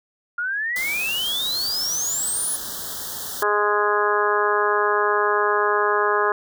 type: exponential sweep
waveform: sine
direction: up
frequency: 1396.9 to 10548 Hz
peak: -22 dBFS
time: 0.38-2.56 s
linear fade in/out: 5 ms
type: band-stop noise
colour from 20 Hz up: white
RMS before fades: -31 dBFS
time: 0.76-3.43 s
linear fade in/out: 2 ms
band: 1800 to 3100 Hz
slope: 96 dB/octave
type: harmonic tone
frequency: 207.7 Hz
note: G#3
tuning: in tune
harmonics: 2 / 3 / 4 / 5 / 6 / 7 / 8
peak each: -22 / -29 / -28 / -23 / -24 / -29 / -25 dBFS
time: 3.42-6.32 s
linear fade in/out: 2 ms
effects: none